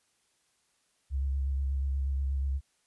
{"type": "tone with vibrato", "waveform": "sine", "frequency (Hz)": 68.1, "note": "C#2", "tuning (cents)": -30, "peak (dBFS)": -27, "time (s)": [1.1, 2.61], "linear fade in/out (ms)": 50, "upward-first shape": "square", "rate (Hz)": 8.3, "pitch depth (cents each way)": 25, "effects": ["white hiss -72 dBFS RMS until 2.86 s", "resampled to 24000 Hz"]}